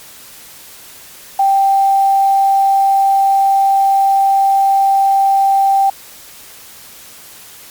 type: tone with quantisation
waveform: sine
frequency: 784 Hz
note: G5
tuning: in tune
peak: -8 dBFS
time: 1.39-5.9 s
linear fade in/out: 5 ms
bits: 6
effects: white hiss -37 dBFS RMS until 7.7 s + MP3 96 kbps